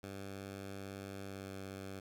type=tone with pitch glide; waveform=10% pulse; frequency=98 to 96.71 Hz; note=G2 to G2; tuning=0 to -23 cents; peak=-36 dBFS; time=0.03-2 s; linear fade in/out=5 ms; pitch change=-23 cents; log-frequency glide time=1.24-1.48 s; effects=none